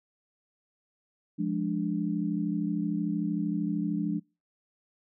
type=chord; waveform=sine; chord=D diminished; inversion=first; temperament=equal; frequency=174.61 / 207.7 / 293.7 Hz; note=F3 / Ab3 / D4; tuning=0 / 0 / 0 cents; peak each=-31 dBFS; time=1.38-4.2 s; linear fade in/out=20 ms; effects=noise-tail reverb RT60 0.3 s tail -26 dB re dry